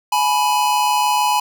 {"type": "tone pair together", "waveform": "square", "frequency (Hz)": [841.3, 987.8], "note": ["G#5", "B5"], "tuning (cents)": [22, 0], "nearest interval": "minor third", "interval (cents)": 278, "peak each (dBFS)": -18, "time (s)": [0.12, 1.4], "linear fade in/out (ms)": 5, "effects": []}